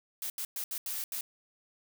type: noise bursts at uneven times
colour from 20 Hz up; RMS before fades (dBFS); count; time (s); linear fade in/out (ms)
blue; -36; 6; 0.22-0.3 / 0.38-0.45 / 0.56-0.64 / 0.71-0.78 / 0.86-1.04 / 1.12-1.21; 2
effects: none